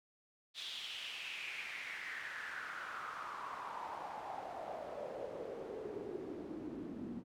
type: noise with band-pass filter sweep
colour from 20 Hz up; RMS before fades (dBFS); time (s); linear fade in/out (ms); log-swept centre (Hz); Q
pink; -45; 0.54-7.24; 50; 3600 to 240; 4.9
effects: none